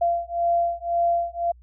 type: beating tone pair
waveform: sine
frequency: 686 / 687.9 Hz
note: F5 / F5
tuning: -31 / -26 cents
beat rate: 1.9 Hz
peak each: -23 dBFS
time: 0.01-1.52 s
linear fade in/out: 10 ms
effects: added 60 Hz sine -47 dBFS peak until 1.62 s